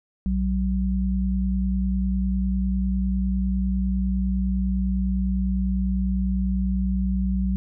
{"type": "tone pair together", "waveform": "sine", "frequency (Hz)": [60.04, 190], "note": ["B1", "F#3"], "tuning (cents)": [-48, 46], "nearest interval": "octave + minor sixth", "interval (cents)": 1994, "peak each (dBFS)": -23, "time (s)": [0.26, 7.56], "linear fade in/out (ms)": 0, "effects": []}